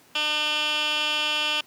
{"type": "tone with band-pass filter", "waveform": "15% pulse", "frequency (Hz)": 301.5, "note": "D4", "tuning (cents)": 46, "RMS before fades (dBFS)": -25, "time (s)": [0.15, 1.61], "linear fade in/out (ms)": 5, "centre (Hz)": 3000, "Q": 2.8, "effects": ["pink hiss -55 dBFS RMS until 1.66 s", "high-pass 150 Hz 12 dB/octave"]}